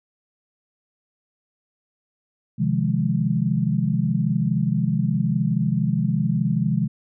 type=chord; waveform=sine; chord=F minor seventh; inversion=second; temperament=equal; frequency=130.81 / 155.56 / 174.61 / 207.7 Hz; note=C3 / Eb3 / F3 / Ab3; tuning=0 / 0 / 0 / 0 cents; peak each=-24 dBFS; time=2.58-6.88 s; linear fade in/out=20 ms; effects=none